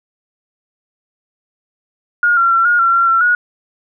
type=tone with pitch steps; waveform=sine; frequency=1428 / 1370 / 1356 / 1431 / 1362 / 1371 / 1352 / 1452 Hz; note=F6 / F6 / E6 / F6 / F6 / F6 / E6 / F#6; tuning=+38 / -34 / +49 / +42 / -44 / -32 / +43 / -33 cents; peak=-9 dBFS; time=2.23-3.35 s; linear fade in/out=2 ms; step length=140 ms; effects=none